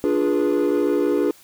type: chord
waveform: triangle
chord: D diminished seventh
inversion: none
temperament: equal with one note detuned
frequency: 293.7 / 349.2 / 415.3 / 487.4 Hz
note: D4 / F4 / Ab4 / Cb5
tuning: 0 / 0 / 0 / -23 cents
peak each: -19 / -20 / -19 / -22 dBFS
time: 0.04-1.31 s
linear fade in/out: 0 ms
effects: tanh soft clip ceiling -10 dBFS + white hiss -50 dBFS RMS until 1.43 s